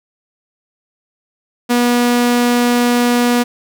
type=tone; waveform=sawtooth; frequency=242.1 Hz; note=B3; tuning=34 cents flat; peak=-7 dBFS; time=1.69-3.44 s; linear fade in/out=20 ms; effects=none